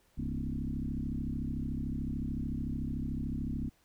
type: tone with frequency modulation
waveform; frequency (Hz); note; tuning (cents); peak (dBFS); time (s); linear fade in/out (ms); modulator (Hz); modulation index
sine; 146.3; D3; -6; -32; 0.17-3.7; 20; 33.6; 3.9
effects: pink hiss -69 dBFS RMS until 3.84 s